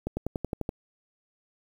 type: accelerating click train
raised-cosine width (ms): 2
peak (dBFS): -16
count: 8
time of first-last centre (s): 0.07-0.691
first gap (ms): 100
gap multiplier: 0.96
effects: 8-bit